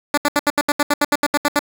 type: tone bursts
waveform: 10% pulse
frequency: 290.9 Hz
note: D4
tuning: 16 cents flat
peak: -5 dBFS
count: 14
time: 0.14-1.592 s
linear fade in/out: 2 ms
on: 35 ms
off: 74 ms
effects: none